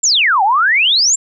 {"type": "exponential two-way sweep", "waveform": "sine", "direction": "down then up", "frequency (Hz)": [7630, 750, 7630], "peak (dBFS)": -9, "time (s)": [0.03, 1.16], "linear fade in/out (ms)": 10, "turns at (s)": 0.43, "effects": []}